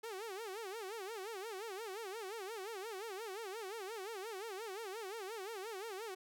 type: tone with vibrato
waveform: sawtooth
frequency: 415.3 Hz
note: G#4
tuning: in tune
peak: -39 dBFS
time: 0.03-6.15 s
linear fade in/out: 10 ms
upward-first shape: sine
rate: 5.7 Hz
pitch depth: 200 cents each way
effects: none